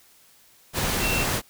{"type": "tone in noise", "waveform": "sine", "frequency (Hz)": 2700, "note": "E7", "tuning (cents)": 41, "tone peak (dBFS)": -26, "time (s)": [1, 1.26], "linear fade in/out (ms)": 50, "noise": "pink", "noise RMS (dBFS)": -25, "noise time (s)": [0.73, 1.42], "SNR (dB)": -4, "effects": ["white hiss -56 dBFS RMS until 1.49 s"]}